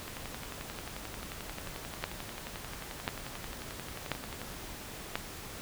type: two click trains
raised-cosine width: 0.3 ms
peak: -24 / -14 dBFS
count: 50 / 4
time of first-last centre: 0.08-4.416 / 2.04-5.155 s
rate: 11.3 / 0.963 Hz
effects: pink hiss -44 dBFS RMS until 5.61 s